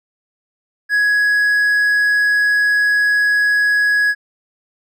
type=tone; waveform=triangle; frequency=1671 Hz; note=G#6; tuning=10 cents sharp; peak=-10 dBFS; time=0.89-4.15 s; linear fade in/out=50 ms; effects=none